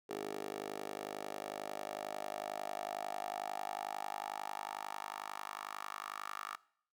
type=tone with high-pass filter sweep; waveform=10% pulse; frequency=51.1 Hz; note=G#1; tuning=27 cents flat; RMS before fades=-43 dBFS; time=0.09-6.56 s; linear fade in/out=10 ms; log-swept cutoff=430 to 1200 Hz; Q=4.5; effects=noise-tail reverb RT60 0.6 s tail -21 dB re dry